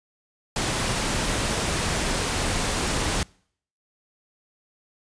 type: noise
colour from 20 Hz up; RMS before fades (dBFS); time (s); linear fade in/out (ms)
pink; -25; 0.56-3.23; 2
effects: noise-tail reverb RT60 0.6 s tail -26 dB re dry + resampled to 22050 Hz